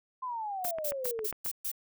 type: exponential sweep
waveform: sine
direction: down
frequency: 1046.5 to 415.3 Hz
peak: -33 dBFS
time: 0.22-1.27 s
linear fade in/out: 10 ms
type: noise bursts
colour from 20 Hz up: violet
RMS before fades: -34 dBFS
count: 6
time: 0.64-1.716 s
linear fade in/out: 5 ms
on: 71 ms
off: 130 ms
type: click train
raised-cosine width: 0.5 ms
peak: -26 dBFS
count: 7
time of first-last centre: 0.65-1.462 s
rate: 7.39 Hz
effects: none